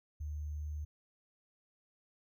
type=tone with sample-and-hold; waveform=sine; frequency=75.1 Hz; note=D2; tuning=39 cents sharp; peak=-37 dBFS; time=0.2-0.85 s; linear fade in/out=10 ms; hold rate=6300 Hz; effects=none